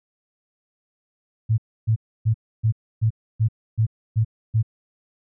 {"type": "tone bursts", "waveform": "sine", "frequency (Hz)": 111, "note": "A2", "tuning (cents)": 16, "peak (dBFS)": -15, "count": 9, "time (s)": [1.49, 4.629], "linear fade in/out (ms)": 20, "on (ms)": 91, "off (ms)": 290, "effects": []}